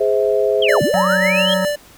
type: chord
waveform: sine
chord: Ab augmented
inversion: none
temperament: just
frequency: 415.3 / 519.1 / 648.9 Hz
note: Ab4 / C5 / E5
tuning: 0 / -14 / -27 cents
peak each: -16 / -18 / -19 dBFS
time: 0-0.8 s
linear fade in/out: 10 ms
type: linear two-way sweep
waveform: sine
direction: down then up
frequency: 3322 to 110.9 to 3322 Hz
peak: -16 dBFS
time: 0.62-1.54 s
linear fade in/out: 5 ms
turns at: 0.82 s
type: tone with tremolo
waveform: square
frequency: 587.3 Hz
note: D5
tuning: in tune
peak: -16 dBFS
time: 0.68-1.76 s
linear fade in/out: 10 ms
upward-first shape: triangle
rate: 7.3 Hz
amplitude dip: 45%
type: harmonic tone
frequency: 185 Hz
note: F#3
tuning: in tune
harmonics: 1 / 3 / 5 / 7 / 9 / 10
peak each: -20 / -25 / -27 / -28 / -30 / -30 dBFS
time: 0.94-1.65 s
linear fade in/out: 0 ms
effects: pink hiss -45 dBFS RMS until 1.97 s